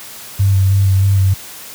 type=tone with vibrato; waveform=sine; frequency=97 Hz; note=G2; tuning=18 cents flat; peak=-8 dBFS; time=0.39-1.34 s; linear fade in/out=10 ms; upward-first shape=square; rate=3.2 Hz; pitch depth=21 cents each way; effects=white hiss -33 dBFS RMS until 1.74 s + high-pass 60 Hz 12 dB/octave